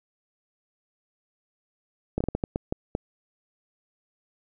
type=slowing click train; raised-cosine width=2 ms; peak=-12 dBFS; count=9; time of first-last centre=2.18-2.951 s; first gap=25 ms; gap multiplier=1.37; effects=none

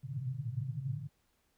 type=band-pass noise; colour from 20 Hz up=pink; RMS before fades=-38 dBFS; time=0.03-1.09 s; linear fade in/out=20 ms; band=110 to 150 Hz; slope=96 dB/octave; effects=pink hiss -75 dBFS RMS until 1.57 s

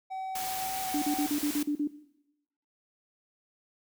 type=tone with vibrato; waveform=triangle; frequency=757 Hz; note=F#5; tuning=39 cents sharp; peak=-32 dBFS; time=0.1-1.28 s; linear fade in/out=20 ms; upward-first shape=square; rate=2 Hz; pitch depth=8 cents each way
type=noise; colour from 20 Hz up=white; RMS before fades=-37 dBFS; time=0.35-1.63 s; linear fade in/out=5 ms
type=tone bursts; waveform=sine; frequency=293.7 Hz; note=D4; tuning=in tune; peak=-26 dBFS; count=8; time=0.94-1.875 s; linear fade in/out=5 ms; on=81 ms; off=41 ms
effects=noise-tail reverb RT60 0.9 s tail -17 dB re dry

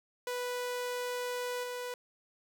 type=tone with level steps; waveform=sawtooth; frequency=493.1 Hz; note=B4; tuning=3 cents flat; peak=-30 / -33 dBFS; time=0.27-1.94 s; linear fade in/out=2 ms; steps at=1.63 s; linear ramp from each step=10 ms; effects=none

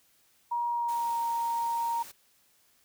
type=tone with pitch glide; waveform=sine; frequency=950 to 931.5 Hz; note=A#5 to A#5; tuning=+33 to -2 cents; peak=-27 dBFS; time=0.51-2.03 s; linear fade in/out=10 ms; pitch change=-35 cents; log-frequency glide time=0.69-1.18 s
type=noise; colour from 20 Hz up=white; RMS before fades=-47 dBFS; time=0.88-2.12 s; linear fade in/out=10 ms
effects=white hiss -66 dBFS RMS until 2.84 s

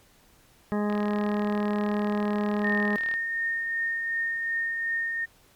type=harmonic tone; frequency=207.7 Hz; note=G#3; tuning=in tune; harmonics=1 / 2 / 3 / 4 / 5 / 6 / 8 / 9; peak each=-25 / -31 / -35 / -37 / -39 / -41 / -43 / -44 dBFS; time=0.72-2.96 s; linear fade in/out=0 ms
type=click train; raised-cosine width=0.3 ms; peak=-23 dBFS; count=87; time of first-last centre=0.9-3.14 s; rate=38.4 Hz
type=tone with tremolo; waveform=sine; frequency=1835 Hz; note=A#6; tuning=28 cents flat; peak=-24 dBFS; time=2.63-5.26 s; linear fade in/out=20 ms; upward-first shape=triangle; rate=2.7 Hz; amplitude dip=35%
effects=pink hiss -59 dBFS RMS until 5.55 s + MP3 96 kbps

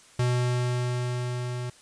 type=tone with level ramp; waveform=square; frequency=123.47 Hz; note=B2; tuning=in tune; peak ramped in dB=-22 to -31 dBFS; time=0.19-1.7 s; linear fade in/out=5 ms; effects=white hiss -54 dBFS RMS until 1.81 s + resampled to 22050 Hz

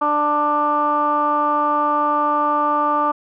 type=tone with low-pass filter; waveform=15% pulse; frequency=295.7 Hz; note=D4; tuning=12 cents sharp; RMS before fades=-18 dBFS; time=0.01-3.12 s; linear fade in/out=10 ms; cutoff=1100 Hz; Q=9.7; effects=none

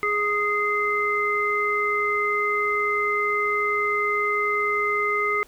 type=harmonic tone; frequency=415.3 Hz; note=G#4; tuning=in tune; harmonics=1 / 3 / 5; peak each=-27 / -24 / -24 dBFS; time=0.03-5.43 s; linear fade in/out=0 ms; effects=pink hiss -53 dBFS RMS until 5.47 s

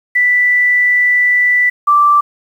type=tone pair in turn; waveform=sine; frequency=1975.5 / 1171.3 Hz; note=B6 / D6; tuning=0 / -5 cents; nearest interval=major sixth; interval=905 cents; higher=first; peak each=-8 / -6 dBFS; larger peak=second; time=0.15-1.7 / 1.87-2.21 s; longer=first; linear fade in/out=10 ms; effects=7-bit

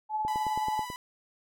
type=tone with tremolo; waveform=sine; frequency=860 Hz; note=A5; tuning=40 cents flat; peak=-26 dBFS; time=0.09-0.86 s; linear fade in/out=50 ms; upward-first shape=sine; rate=19 Hz; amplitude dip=35%
type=click train; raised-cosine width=2 ms; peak=-26 dBFS; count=7; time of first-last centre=0.25-0.901 s; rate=9.21 Hz
type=tone with vibrato; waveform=sawtooth; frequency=991 Hz; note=B5; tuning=6 cents sharp; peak=-34 dBFS; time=0.28-0.96 s; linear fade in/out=0 ms; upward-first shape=square; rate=18 Hz; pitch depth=11 cents each way
effects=none

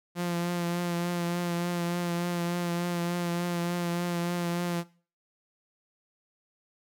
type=tone with vibrato; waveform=sawtooth; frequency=173.6 Hz; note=F3; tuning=10 cents flat; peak=-24 dBFS; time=0.15-4.84 s; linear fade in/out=50 ms; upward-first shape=triangle; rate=3.4 Hz; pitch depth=27 cents each way; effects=noise-tail reverb RT60 0.4 s tail -19 dB re dry

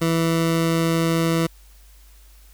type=tone; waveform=20% pulse; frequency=164.81 Hz; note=E3; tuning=in tune; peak=-13 dBFS; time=0.01-1.47 s; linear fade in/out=10 ms; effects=added 50 Hz sine -46 dBFS peak until 2.53 s + white hiss -55 dBFS RMS until 2.53 s

